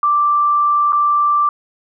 sine tone with dropouts, 1174.7 Hz, D6, in tune, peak -11 dBFS, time 0.03-1.49 s, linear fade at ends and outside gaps 2 ms, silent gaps 0.923-0.93 s, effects none

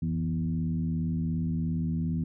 sine tone with frequency modulation, 166.3 Hz, E3, 16 cents sharp, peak -26 dBFS, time 0.02-2.24 s, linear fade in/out 5 ms, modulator 77.2 Hz, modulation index 0.99, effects none

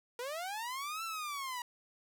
sawtooth linear two-way sweep, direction up then down, 466.2 to 1354 to 953 Hz, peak -34 dBFS, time 0.19-1.62 s, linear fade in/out 2 ms, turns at 1.04 s, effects none

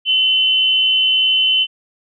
sine tone pair together, 2730 / 3041 Hz, F7 / F#7, -40 / +47 cents, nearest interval major second, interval 187 cents, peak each -20 / -12 dBFS, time 0.05-1.67 s, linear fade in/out 50 ms, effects none

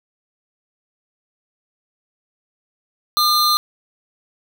square tone pair together, 1207 / 4124 Hz, D6 / C8, +47 / -26 cents, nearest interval octave + major sixth, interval 2127 cents, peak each -17 dBFS, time 3.17-3.57 s, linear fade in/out 0 ms, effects none

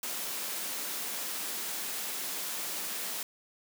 white high-pass noise, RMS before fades -36 dBFS, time 0.03-3.23 s, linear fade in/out 2 ms, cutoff 170 Hz, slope 48 dB/octave, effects none

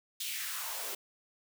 white noise with high-pass filter sweep, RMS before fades -38 dBFS, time 0.2-0.95 s, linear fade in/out 5 ms, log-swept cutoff 3500 to 390 Hz, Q 2.3, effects none

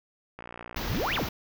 click train, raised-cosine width 0.5 ms, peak -25 dBFS, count 35, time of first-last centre 0.39-0.965 s, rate 59.1 Hz
pink band-stop noise, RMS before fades -33 dBFS, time 0.76-1.29 s, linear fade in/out 5 ms, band 6100 to 13000 Hz, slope 48 dB/octave
sine exponential two-way sweep, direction up then down, 39.38 to 3700 to 39.38 Hz, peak -27 dBFS, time 0.85-1.27 s, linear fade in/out 50 ms, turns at 1.15 s
effects none

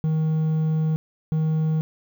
triangle tone pair in turn, 157.5 / 157.5 Hz, D#3 / D#3, +21 / +21 cents, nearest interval unison, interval 0 cents, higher neither, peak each -17 dBFS, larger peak neither, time 0.04-0.96 / 1.32-1.81 s, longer first, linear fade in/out 0 ms, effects 9-bit

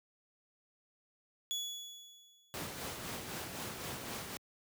30% pulse tone with exponential decay, 3400 Hz, G#7, 40 cents sharp, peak -31 dBFS, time 1.51-2.66 s, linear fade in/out 0 ms, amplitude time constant 250 ms
pink noise with tremolo, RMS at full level -40 dBFS, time 2.54-4.37 s, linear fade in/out 0 ms, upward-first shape sine, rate 3.9 Hz, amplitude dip 40%
effects high-pass 100 Hz 12 dB/octave

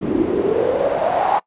pink noise with band-pass filter sweep, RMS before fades -18 dBFS, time 0.01-1.4 s, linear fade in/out 20 ms, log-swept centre 280 to 860 Hz, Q 6.2, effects noise-tail reverb RT60 0.1 s tail -22 dB re dry + resampled to 8000 Hz

